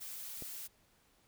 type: noise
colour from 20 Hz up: blue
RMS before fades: -45 dBFS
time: 0-0.68 s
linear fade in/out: 20 ms
type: click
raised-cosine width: 2 ms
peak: -33 dBFS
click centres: 0.423 s
effects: pink hiss -70 dBFS RMS until 1.27 s